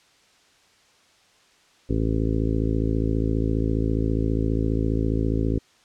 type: harmonic tone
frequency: 54.8 Hz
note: A1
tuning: 6 cents flat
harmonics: 1 / 2 / 3 / 4 / 5 / 6 / 7 / 8 / 9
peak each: -25 / -26 / -31 / -32 / -27 / -34 / -31 / -35 / -37 dBFS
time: 1.89-5.59 s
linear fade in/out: 10 ms
effects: white hiss -58 dBFS RMS until 5.84 s + low-pass 6000 Hz 12 dB/octave